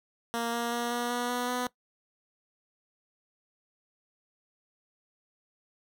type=tone with pitch steps; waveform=10% pulse; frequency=233.1 / 235.5 / 238 / 240.5 / 243 / 245.5 / 248.1 Hz; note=A#3 / A#3 / A#3 / B3 / B3 / B3 / B3; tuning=0 / +18 / +36 / -46 / -28 / -10 / +8 cents; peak=-21 dBFS; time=0.34-1.67 s; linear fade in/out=0 ms; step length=190 ms; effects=noise-tail reverb RT60 0.1 s tail -19 dB re dry